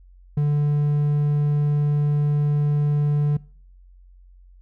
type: tone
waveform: triangle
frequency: 146.8 Hz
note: D3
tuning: in tune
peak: -15 dBFS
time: 0.37-3.37 s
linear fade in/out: 5 ms
effects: noise-tail reverb RT60 0.5 s tail -23 dB re dry + added 45 Hz sine -46 dBFS peak until 4.61 s